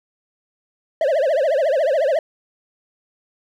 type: tone with vibrato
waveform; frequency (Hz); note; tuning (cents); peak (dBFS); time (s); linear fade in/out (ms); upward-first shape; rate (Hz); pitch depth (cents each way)
triangle; 587.3; D5; 0; -13; 1.01-2.19; 2; triangle; 14; 270
effects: none